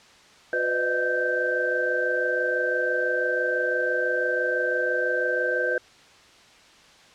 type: tone cluster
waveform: sine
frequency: 360.7 / 501 / 600 / 626 / 1561 Hz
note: F#4 / B4 / D5 / D#5 / G6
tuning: -44 / +25 / +37 / +10 / -8 cents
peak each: -32 / -26 / -33 / -33 / -25 dBFS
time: 0.53-5.78 s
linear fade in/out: 2 ms
effects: white hiss -52 dBFS RMS until 7.14 s + low-pass 5000 Hz 12 dB/octave